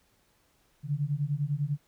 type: beating tone pair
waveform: sine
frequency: 140 / 150 Hz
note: C#3 / D3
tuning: +18 / +37 cents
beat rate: 10 Hz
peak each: -30 dBFS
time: 0.83-1.78 s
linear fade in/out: 50 ms
effects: pink hiss -68 dBFS RMS until 1.87 s